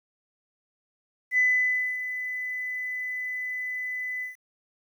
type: tone with ADSR envelope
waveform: sine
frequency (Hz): 2004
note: B6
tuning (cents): +25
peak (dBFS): -17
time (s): 1.31-4.36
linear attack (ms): 69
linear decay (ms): 590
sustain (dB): -12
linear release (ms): 140
effects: tanh soft clip ceiling -13 dBFS + 9-bit